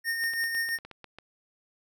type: tone with tremolo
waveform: square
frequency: 1836 Hz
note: A#6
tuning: 27 cents flat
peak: -26 dBFS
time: 0.04-0.79 s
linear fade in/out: 50 ms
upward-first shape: sine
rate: 5.9 Hz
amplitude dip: 45%
type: clicks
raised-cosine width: 0.3 ms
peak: -28 dBFS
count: 10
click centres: 0.238 / 0.336 / 0.439 / 0.549 / 0.689 / 0.787 / 0.85 / 0.913 / 1.043 / 1.186 s
effects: none